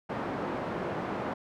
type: band-pass noise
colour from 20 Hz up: pink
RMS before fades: -34 dBFS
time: 0.09-1.34 s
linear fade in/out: 10 ms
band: 190 to 1200 Hz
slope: 12 dB/octave
effects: none